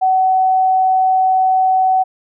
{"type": "tone", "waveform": "sine", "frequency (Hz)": 753, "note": "F#5", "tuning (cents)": 30, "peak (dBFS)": -10, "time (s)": [0.01, 2.04], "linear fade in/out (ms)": 20, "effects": []}